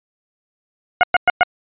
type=tone bursts; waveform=20% pulse; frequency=720 Hz; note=F#5; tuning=47 cents flat; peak=-4 dBFS; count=4; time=1.01-1.432 s; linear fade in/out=0 ms; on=23 ms; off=110 ms; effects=resampled to 8000 Hz